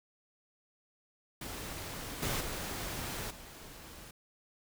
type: noise with level steps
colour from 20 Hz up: pink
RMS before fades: -42 / -34 / -39 / -50 dBFS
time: 1.41-4.11 s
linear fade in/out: 5 ms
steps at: 2.22 / 2.4 / 3.3 s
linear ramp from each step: 10 ms
effects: none